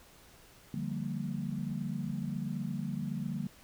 sine chord, G minor seventh, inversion second, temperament equal with one note detuned, 146.83 / 174.61 / 196 / 230.5 Hz, D3 / F3 / G3 / Bb3, 0 / 0 / 0 / -19 cents, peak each -38 / -40 / -38 / -39 dBFS, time 0.74-3.47 s, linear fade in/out 2 ms, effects pink hiss -58 dBFS RMS until 3.63 s

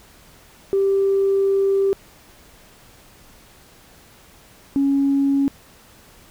sine tone pair in turn, 392 / 277.2 Hz, G4 / C#4, 0 / 0 cents, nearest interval tritone, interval 600 cents, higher first, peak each -14 dBFS, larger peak neither, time 0.73-1.93 / 4.76-5.48 s, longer first, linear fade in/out 0 ms, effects tanh soft clip ceiling -10 dBFS + pink hiss -49 dBFS RMS until 6.3 s

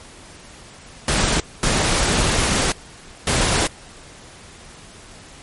pink noise bursts at uneven times, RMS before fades -18 dBFS, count 3, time 1.08-1.4 / 1.63-2.72 / 3.27-3.67 s, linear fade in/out 2 ms, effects pink hiss -42 dBFS RMS until 5.42 s + MP3 48 kbps

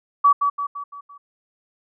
sine tone with echo, 1142 Hz, D6, 49 cents flat, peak -10 dBFS, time 0.24-0.33 s, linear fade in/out 10 ms, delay 170 ms, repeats 5, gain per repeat -6 dB, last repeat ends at 1.18 s, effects none

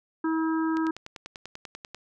harmonic tone, 321.6 Hz, E4, 43 cents flat, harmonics 1 / 3 / 4 / 5, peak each -24 / -34 / -36 / -38 dBFS, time 0.24-0.91 s, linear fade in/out 5 ms
click train, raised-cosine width 0.2 ms, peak -22 dBFS, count 13, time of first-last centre 0.77-1.946 s, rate 10.2 Hz
effects none

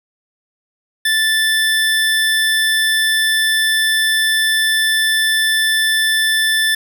25% pulse tone, 1760 Hz, A6, in tune, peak -9 dBFS, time 1.05-6.75 s, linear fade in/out 5 ms, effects none

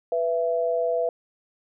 sine tone pair together, 493.9 / 667.5 Hz, B4 / E5, 0 / +22 cents, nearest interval perfect fourth, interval 522 cents, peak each -24 dBFS, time 0.12-1.09 s, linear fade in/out 2 ms, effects none

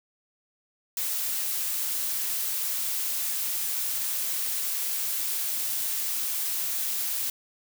blue noise, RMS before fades -29 dBFS, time 0.97-7.3 s, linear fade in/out 2 ms, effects none

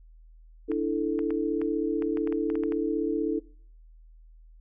sine chord, D suspended second, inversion none, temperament equal, 293.7 / 329.6 / 440 Hz, D4 / E4 / A4, 0 / 0 / 0 cents, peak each -29 dBFS, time 0.68-3.4 s, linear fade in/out 20 ms
clicks, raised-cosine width 0.5 ms, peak -25 dBFS, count 12, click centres 0.717 / 1.191 / 1.306 / 1.616 / 2.023 / 2.172 / 2.274 / 2.325 / 2.501 / 2.555 / 2.636 / 2.722 s
effects noise-tail reverb RT60 0.5 s tail -22 dB re dry + added 40 Hz sine -49 dBFS peak until 4.6 s

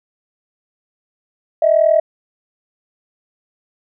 sine tone pair together, 619 / 659.5 Hz, D#5 / E5, -9 / +1 cents, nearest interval minor second, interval 110 cents, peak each -12 dBFS, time 1.62-2 s, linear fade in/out 5 ms, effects tanh soft clip ceiling -2 dBFS

